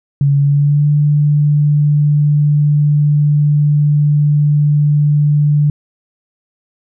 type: tone with pitch glide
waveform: sine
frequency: 141.1 to 147.52 Hz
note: C#3 to D3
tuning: +31 to +8 cents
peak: -8 dBFS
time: 0.21-5.7 s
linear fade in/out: 2 ms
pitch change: +77 cents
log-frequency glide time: 0.37-0.88 s
effects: none